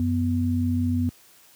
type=tone pair together; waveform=sine; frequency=92.48 / 246.9 Hz; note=F#2 / B3; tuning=0 / 0 cents; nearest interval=octave + perfect fourth; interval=1700 cents; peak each=-23 dBFS; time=0-1.09 s; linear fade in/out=0 ms; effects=white hiss -54 dBFS RMS until 1.55 s + high-pass 60 Hz 12 dB/octave